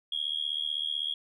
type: tone with amplitude modulation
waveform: sine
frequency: 3298 Hz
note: G#7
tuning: 13 cents flat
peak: -24 dBFS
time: 0.12-1.14 s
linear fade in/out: 5 ms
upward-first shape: sine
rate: 75.9 Hz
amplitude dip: 100%
effects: tanh soft clip ceiling -22 dBFS